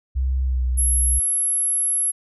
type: tone with pitch glide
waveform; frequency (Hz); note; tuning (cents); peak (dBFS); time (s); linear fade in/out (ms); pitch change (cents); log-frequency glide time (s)
sine; 65.2 to 62.65; C2 to B1; -5 to +25; -18; 0.15-1.2; 20; -70; 0.44-0.62
type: tone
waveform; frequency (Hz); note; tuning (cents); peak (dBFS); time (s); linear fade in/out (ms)
sine; 11175; F9; 0; -18; 0.77-2.12; 20
effects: none